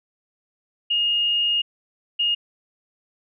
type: tone bursts at uneven times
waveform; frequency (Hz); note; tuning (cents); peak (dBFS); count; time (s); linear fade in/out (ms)
sine; 2849; F7; +34; -18; 2; 0.9-1.62 / 2.19-2.35; 10
effects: none